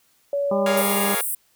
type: tone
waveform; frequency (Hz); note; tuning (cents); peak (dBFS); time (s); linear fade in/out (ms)
sine; 566; C#5; +36; -20; 0.33-0.82; 2
type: harmonic tone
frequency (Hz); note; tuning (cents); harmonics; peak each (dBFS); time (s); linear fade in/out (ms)
200; G3; +35; 1 / 2 / 3 / 4 / 5 / 6; -25 / -28 / -30 / -31 / -32 / -33; 0.51-1.15; 5
type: chord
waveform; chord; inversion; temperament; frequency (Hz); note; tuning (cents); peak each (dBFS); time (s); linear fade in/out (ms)
10% pulse; Bb minor seventh; third; equal; 415.3 / 466.2 / 554.4 / 698.5; Ab4 / Bb4 / Db5 / F5; 0 / 0 / 0 / 0; -22; 0.66-1.21; 2
type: high-pass noise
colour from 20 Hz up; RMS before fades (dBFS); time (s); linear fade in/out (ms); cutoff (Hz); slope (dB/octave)
pink; -26; 0.77-1.35; 5; 8300; 96
effects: white hiss -62 dBFS RMS until 1.55 s